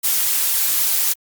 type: noise with flanger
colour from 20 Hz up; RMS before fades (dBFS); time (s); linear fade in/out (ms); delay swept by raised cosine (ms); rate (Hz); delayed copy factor
blue; -18; 0.03-1.14; 20; 0.93 to 6.63; 3.9; +0.75
effects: Opus 48 kbps